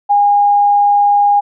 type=tone; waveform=sine; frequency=816 Hz; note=G#5; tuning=31 cents flat; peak=-7 dBFS; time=0.09-1.41 s; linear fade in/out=20 ms; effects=none